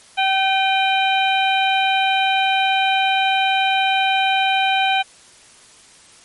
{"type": "harmonic tone with a mistuned harmonic", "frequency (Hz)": 770, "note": "G5", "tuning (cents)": -31, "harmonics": [1, 2, 3, 4, 5], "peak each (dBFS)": [-17, -24, -21, -23, -28], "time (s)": [0.17, 5.03], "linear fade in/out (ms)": 20, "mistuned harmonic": 3, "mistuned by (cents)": 73, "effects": ["white hiss -47 dBFS RMS until 6.24 s", "MP3 48 kbps"]}